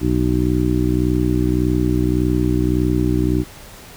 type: harmonic tone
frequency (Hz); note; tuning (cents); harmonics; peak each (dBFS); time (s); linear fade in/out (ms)
61.74; B1; 0; 1 / 2 / 3 / 4 / 5 / 6; -21 / -21 / -24 / -25 / -19 / -24; 0-3.45; 50
effects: pink hiss -40 dBFS RMS until 3.96 s